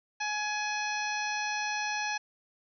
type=harmonic tone with a mistuned harmonic; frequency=840 Hz; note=G#5; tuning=19 cents sharp; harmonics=1 / 2 / 3 / 4 / 5 / 6 / 7; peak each=-34 / -35 / -36 / -46 / -42 / -44 / -42 dBFS; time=0.2-2.18 s; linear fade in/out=10 ms; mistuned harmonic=6; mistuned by=+67 cents; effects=none